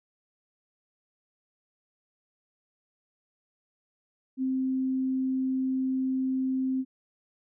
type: tone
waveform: sine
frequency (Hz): 261.6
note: C4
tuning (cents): 0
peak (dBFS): -25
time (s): 4.37-6.85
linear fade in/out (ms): 50
effects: none